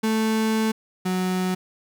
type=tone pair in turn; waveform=35% pulse; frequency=220 / 184.41 Hz; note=A3 / F#3; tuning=0 / -6 cents; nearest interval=minor third; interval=306 cents; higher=first; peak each=-18 / -20 dBFS; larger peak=first; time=0.03-0.72 / 1.05-1.55 s; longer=first; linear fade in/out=10 ms; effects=none